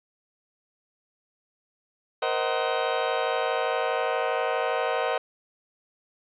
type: chord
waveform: 30% pulse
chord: C half-diminished seventh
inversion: third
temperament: just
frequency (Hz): 470.9 / 523.3 / 627.9 / 753.5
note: Bb4 / C5 / Eb5 / Gb5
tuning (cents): +18 / 0 / +16 / +31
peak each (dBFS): -27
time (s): 2.22-5.18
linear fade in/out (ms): 5
effects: resampled to 8000 Hz + 9-bit